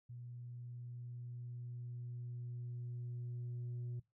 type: tone with level ramp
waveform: sine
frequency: 121.3 Hz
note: B2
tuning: 31 cents flat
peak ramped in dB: -47 to -38 dBFS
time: 0.09-4 s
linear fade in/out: 10 ms
effects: noise-tail reverb RT60 0.2 s tail -19 dB re dry + tanh soft clip ceiling -39 dBFS